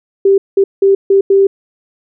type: tone bursts at uneven times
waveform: sine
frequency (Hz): 392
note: G4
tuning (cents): 0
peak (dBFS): -5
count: 5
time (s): 0.25-0.38 / 0.57-0.64 / 0.82-0.95 / 1.1-1.21 / 1.3-1.47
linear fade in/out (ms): 5
effects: none